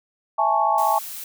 sine chord, A major seventh, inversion second, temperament equal with one note detuned, 659.3 / 824.9 / 880 / 1108.7 Hz, E5 / G#5 / A5 / C#6, 0 / -12 / 0 / 0 cents, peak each -25 / -21 / -21 / -23 dBFS, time 0.38-0.99 s, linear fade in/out 10 ms
blue noise, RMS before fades -34 dBFS, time 0.78-1.24 s, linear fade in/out 2 ms
effects none

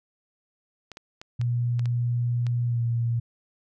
clicks, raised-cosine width 0.2 ms, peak -23 dBFS, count 7, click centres 0.917 / 0.971 / 1.215 / 1.414 / 1.794 / 1.857 / 2.467 s
sine tone with pitch glide, 120.4 to 117.45 Hz, B2 to A#2, -44 to +13 cents, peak -22 dBFS, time 1.39-3.2 s, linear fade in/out 10 ms, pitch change -43 cents, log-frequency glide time 2.66-2.81 s
effects none

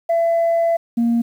sine tone pair in turn, 671 / 234 Hz, E5 / A#3, +31 / +7 cents, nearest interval octave + tritone, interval 1824 cents, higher first, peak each -12 dBFS, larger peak neither, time 0.09-0.77 / 0.97-1.22 s, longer first, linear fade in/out 10 ms, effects tanh soft clip ceiling -12 dBFS + 8-bit

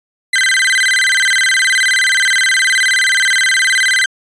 35% pulse tone with vibrato, 1781 Hz, A6, 21 cents sharp, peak -8 dBFS, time 0.33-4.06 s, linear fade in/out 5 ms, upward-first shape square, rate 19 Hz, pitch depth 220 cents each way, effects resampled to 22050 Hz

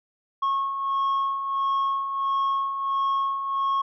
sine beating tone pair, 1092 / 1093.5 Hz, C#6 / C#6, -26 / -24 cents, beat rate 1.5 Hz, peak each -28 / -21 dBFS, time 0.42-3.82 s, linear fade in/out 10 ms, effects tanh soft clip ceiling -20 dBFS

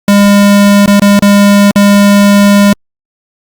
square tone with dropouts, 202.3 Hz, G#3, 45 cents flat, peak -3 dBFS, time 0.08-2.73 s, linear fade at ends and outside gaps 2 ms, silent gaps 0.86-0.877 / 0.997-1.019 / 1.192-1.223 / 1.711-1.758 s, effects Opus 48 kbps

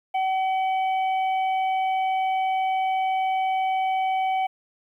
harmonic tone, 759 Hz, F#5, 44 cents sharp, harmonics 1 / 3 / 4, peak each -21 / -34 / -41 dBFS, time 0.14-4.47 s, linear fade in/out 10 ms, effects 10-bit

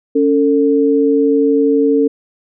sine tone pair together, 279.8 / 447.9 Hz, C#4 / A4, +16 / +31 cents, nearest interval minor sixth, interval 815 cents, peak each -12 / -12 dBFS, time 0.15-2.08 s, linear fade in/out 10 ms, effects none

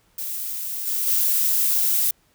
violet noise with level steps, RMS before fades -29 / -24 / -20 dBFS, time 0.18-2.11 s, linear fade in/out 5 ms, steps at 0.86 / 1.06 s, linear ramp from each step 20 ms, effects pink hiss -62 dBFS RMS until 2.34 s

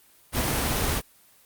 pink noise, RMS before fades -25 dBFS, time 0.32-1.02 s, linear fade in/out 50 ms, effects white hiss -57 dBFS RMS until 1.45 s + Opus 24 kbps

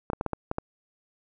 clicks, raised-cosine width 1 ms, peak -14 dBFS, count 7, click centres 0.101 / 0.133 / 0.211 / 0.263 / 0.333 / 0.514 / 0.584 s, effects none

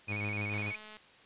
sawtooth tone with tremolo, 103.83 Hz, G#2, in tune, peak -30 dBFS, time 0.07-0.73 s, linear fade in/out 50 ms, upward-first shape sine, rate 6.6 Hz, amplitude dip 30%
sine tone with vibrato, 2349 Hz, D7, in tune, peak -36 dBFS, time 0.08-0.76 s, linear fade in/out 5 ms, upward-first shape square, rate 12 Hz, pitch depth 84 cents each way
click train, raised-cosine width 0.2 ms, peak -32 dBFS, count 97, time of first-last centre 0.52-0.969 s, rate 214 Hz
effects white hiss -58 dBFS RMS until 1.25 s + resampled to 8000 Hz

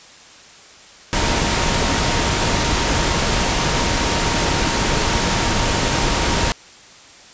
sine tone in noise, 932.3 Hz, A#5, in tune, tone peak -28 dBFS, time 1.13-6.52 s, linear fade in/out 0 ms, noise pink, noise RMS -18 dBFS, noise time 1.13-6.52 s, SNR -13 dB, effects white hiss -43 dBFS RMS until 7.33 s + resampled to 16000 Hz

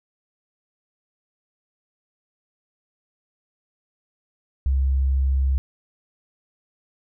sine tone, 67 Hz, C2, 42 cents sharp, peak -17 dBFS, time 4.66-5.58 s, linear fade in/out 0 ms, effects none

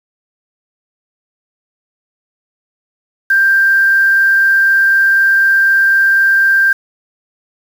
sine tone with quantisation, 1581 Hz, G6, 14 cents sharp, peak -7 dBFS, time 3.3-6.73 s, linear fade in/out 5 ms, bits 5, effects none

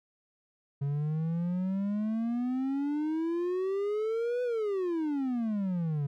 triangle exponential two-way sweep, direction up then down, 138.59 to 499.9 to 138.59 Hz, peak -26 dBFS, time 0.81-6.07 s, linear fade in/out 10 ms, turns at 4.43 s, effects none

